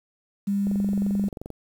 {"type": "tone", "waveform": "sine", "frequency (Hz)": 200, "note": "G3", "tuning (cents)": 35, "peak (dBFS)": -21, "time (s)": [0.47, 1.29], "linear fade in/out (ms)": 10}
{"type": "click train", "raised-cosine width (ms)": 2, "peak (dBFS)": -22, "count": 20, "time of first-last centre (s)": [0.67, 1.503], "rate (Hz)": 22.8}
{"effects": ["8-bit"]}